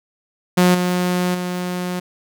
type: tone with level steps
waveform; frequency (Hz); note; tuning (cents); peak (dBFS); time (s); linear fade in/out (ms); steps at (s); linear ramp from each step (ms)
sawtooth; 179.7; F3; +50; -7 / -13 / -18; 0.57-2; 10; 0.74 / 1.34; 10
effects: none